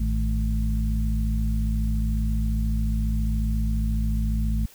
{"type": "harmonic tone with a mistuned harmonic", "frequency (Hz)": 54.4, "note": "A1", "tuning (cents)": -19, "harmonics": [1, 2, 3, 4], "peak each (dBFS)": [-22, -31, -33, -30], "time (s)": [0, 4.66], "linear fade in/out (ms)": 5, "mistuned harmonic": 3, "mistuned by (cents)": -70, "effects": ["white hiss -51 dBFS RMS until 4.74 s"]}